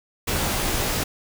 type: noise with comb filter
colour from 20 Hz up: pink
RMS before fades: -24 dBFS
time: 0.27-1.04 s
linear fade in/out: 10 ms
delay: 18 ms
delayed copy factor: -0.65
effects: none